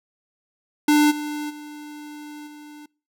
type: tone with level steps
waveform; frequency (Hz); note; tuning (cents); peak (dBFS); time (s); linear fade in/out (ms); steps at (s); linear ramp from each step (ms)
square; 297.9; D4; +25; -14 / -27 / -36 / -40; 0.88-2.86; 5; 1.1 / 1.49 / 2.46; 20
effects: noise-tail reverb RT60 0.4 s tail -26 dB re dry